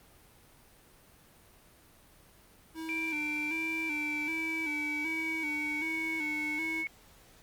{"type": "tone with vibrato", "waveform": "square", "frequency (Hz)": 310.9, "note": "D#4", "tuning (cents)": -1, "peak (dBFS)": -38, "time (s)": [2.74, 6.85], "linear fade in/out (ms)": 50, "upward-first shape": "square", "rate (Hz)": 1.3, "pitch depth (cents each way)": 62}
{"type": "tone with pitch glide", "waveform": "sine", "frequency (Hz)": [2349, 2204], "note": ["D7", "C#7"], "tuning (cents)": [0, -11], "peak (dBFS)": -32, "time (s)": [2.89, 6.87], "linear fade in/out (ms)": 0, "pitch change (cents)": -111, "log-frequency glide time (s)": [3.73, 6.39]}
{"effects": ["pink hiss -59 dBFS RMS until 7.42 s", "Opus 32 kbps"]}